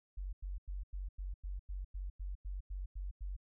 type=tone bursts; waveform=sine; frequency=46.98 Hz; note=F#1; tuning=27 cents sharp; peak=-38 dBFS; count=13; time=0.17-3.366 s; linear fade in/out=10 ms; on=160 ms; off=93 ms; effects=none